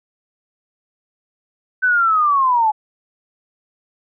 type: linear sweep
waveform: sine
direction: down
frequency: 1529 to 840 Hz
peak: -12 dBFS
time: 1.82-2.72 s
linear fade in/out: 20 ms
effects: none